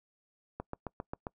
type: click train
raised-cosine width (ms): 1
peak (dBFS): -23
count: 6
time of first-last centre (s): 0.6-1.268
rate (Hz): 7.48
effects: noise-tail reverb RT60 0.1 s tail -25 dB re dry